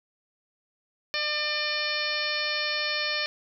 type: harmonic tone with a mistuned harmonic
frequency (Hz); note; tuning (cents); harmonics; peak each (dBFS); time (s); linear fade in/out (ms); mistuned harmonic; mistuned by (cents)
599; D5; +34; 1 / 2 / 3 / 4 / 5 / 6 / 7 / 8 / 9; -36 / -38 / -32 / -32 / -36 / -37 / -33 / -38 / -36; 1.14-3.26; 0; 7; +48
effects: none